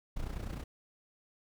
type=noise with amplitude modulation; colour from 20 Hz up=brown; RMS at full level=-35 dBFS; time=0.16-0.64 s; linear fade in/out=10 ms; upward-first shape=sine; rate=29.9 Hz; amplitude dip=70%; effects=none